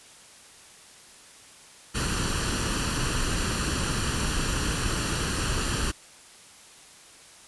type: noise with comb filter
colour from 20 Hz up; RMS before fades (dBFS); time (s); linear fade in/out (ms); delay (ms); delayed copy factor
pink; -27; 1.94-5.92; 20; 0.69; +0.6
effects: white hiss -50 dBFS RMS until 7.47 s + resampled to 24000 Hz